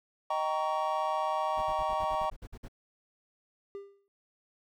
triangle chord, Eb dominant seventh, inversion none, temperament just, 622.3 / 777.8 / 933.4 / 1120.1 Hz, Eb5 / G5 / Bb5 / Db6, 0 / -14 / +2 / +18 cents, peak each -32 dBFS, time 0.3-2.3 s, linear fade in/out 5 ms
brown noise bursts, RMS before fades -43 dBFS, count 11, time 1.57-2.684 s, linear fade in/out 10 ms, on 54 ms, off 52 ms
triangle tone with exponential decay, 398.7 Hz, G4, 29 cents sharp, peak -34 dBFS, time 3.75-4.08 s, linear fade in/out 0 ms, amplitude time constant 70 ms
effects none

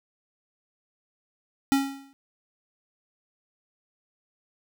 square tone with exponential decay, 274.3 Hz, C#4, 18 cents flat, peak -17 dBFS, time 1.72-2.13 s, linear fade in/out 0 ms, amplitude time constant 89 ms, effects none

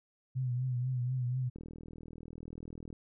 sine tone with vibrato, 126 Hz, B2, 35 cents sharp, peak -30 dBFS, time 0.35-1.5 s, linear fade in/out 20 ms, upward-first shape triangle, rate 4.1 Hz, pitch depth 70 cents each way
click train, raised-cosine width 3 ms, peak -33 dBFS, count 56, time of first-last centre 1.56-2.928 s, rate 40.2 Hz
effects none

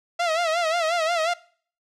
sawtooth tone with vibrato, 665 Hz, E5, 15 cents sharp, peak -17 dBFS, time 0.19-1.34 s, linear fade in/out 10 ms, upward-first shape sine, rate 5.6 Hz, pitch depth 100 cents each way, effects noise-tail reverb RT60 0.5 s tail -21 dB re dry + low-pass 6000 Hz 12 dB/octave

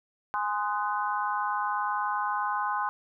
sine chord, Ab dominant seventh, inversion none, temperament just, 830.6 / 1038.3 / 1245.9 / 1495.1 Hz, Ab5 / C6 / Eb6 / Gb6, 0 / -14 / +2 / +18 cents, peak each -31 / -30 / -34 / -35 dBFS, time 0.34-2.89 s, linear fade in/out 0 ms, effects none

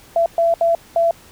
sine tone bursts at uneven times, 672 Hz, E5, 33 cents sharp, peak -12 dBFS, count 4, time 0.16-0.26 / 0.38-0.54 / 0.61-0.75 / 0.96-1.11 s, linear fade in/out 2 ms, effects pink hiss -46 dBFS RMS until 1.31 s

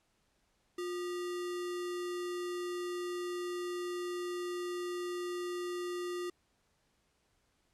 sine tone with sample-and-hold, 354.8 Hz, F4, 27 cents sharp, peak -35 dBFS, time 0.78-6.3 s, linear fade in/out 5 ms, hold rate 1575 Hz, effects pink hiss -75 dBFS RMS until 7.73 s + low-pass 10000 Hz 12 dB/octave

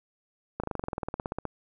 slowing click train, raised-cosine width 1 ms, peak -17 dBFS, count 18, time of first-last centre 0.6-1.453 s, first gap 36 ms, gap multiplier 1.04, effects none

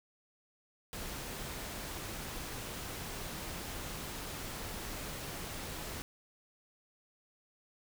pink noise, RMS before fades -42 dBFS, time 0.93-6.02 s, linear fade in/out 0 ms, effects none

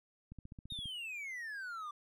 click train, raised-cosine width 5 ms, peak -36 dBFS, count 9, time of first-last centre 0.32-0.857 s, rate 14.9 Hz
triangle exponential sweep, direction down, 3758 to 1167 Hz, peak -39 dBFS, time 0.7-1.91 s, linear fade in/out 5 ms
effects none

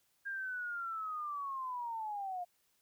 sine linear sweep, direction down, 1616 to 698.5 Hz, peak -37 dBFS, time 0.25-2.45 s, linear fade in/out 20 ms, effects white hiss -75 dBFS RMS until 2.81 s

